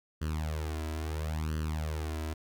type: tone with flanger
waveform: sawtooth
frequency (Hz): 77.78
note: D#2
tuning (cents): 0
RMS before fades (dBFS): -34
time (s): 0.21-2.34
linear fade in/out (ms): 10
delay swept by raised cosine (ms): 0.65 to 3.05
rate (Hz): 0.74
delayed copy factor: +0.95
effects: none